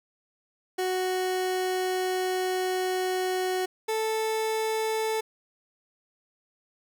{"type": "tone pair in turn", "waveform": "30% pulse", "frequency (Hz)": [370, 440], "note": ["F#4", "A4"], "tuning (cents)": [0, 0], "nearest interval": "minor third", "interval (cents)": 300, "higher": "second", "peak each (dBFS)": -23, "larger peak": "neither", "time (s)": [[0.78, 3.66], [3.88, 5.21]], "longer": "first", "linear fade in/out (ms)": 10, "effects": []}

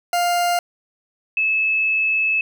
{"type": "tone pair in turn", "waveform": ["40% pulse", "sine"], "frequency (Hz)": [701, 2603], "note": ["F5", "E7"], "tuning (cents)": [6, -22], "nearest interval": "octave + major seventh", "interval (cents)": 2272, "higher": "second", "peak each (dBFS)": -16, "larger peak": "neither", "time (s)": [[0.13, 0.59], [1.37, 2.41]], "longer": "second", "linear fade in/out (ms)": 2, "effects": []}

